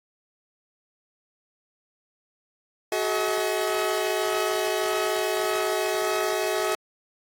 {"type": "tone cluster", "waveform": "sawtooth", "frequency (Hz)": [372.7, 425.9, 638], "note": ["F#4", "G#4", "D#5"], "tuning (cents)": [13, 44, 43], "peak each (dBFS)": -24, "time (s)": [2.92, 6.75], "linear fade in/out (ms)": 2, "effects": ["AAC 64 kbps"]}